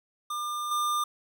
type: tone with level steps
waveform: square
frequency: 1200 Hz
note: D6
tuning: 37 cents sharp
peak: -31 / -26 dBFS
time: 0.3-1.04 s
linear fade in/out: 5 ms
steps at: 0.71 s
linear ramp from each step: 5 ms
effects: none